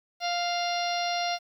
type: harmonic tone with a mistuned harmonic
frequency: 698.5 Hz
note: F5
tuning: in tune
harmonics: 1 / 2 / 3 / 4 / 5 / 6 / 7 / 8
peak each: -28 / -38 / -37 / -37 / -39 / -36 / -42 / -38 dBFS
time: 0.2-1.39 s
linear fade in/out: 50 ms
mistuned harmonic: 5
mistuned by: +21 cents
effects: 10-bit